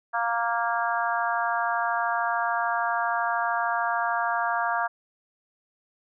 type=harmonic tone; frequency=233.1 Hz; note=A#3; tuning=in tune; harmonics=3 / 4 / 5 / 6 / 7; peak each=-28 / -29 / -30 / -31 / -31 dBFS; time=0.13-4.88 s; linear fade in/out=20 ms; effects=none